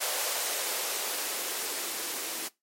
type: noise with band-pass filter sweep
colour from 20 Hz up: violet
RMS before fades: -33 dBFS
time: 0-2.49 s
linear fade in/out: 20 ms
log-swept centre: 560 to 310 Hz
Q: 2
effects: noise-tail reverb RT60 0.2 s tail -21 dB re dry + MP3 64 kbps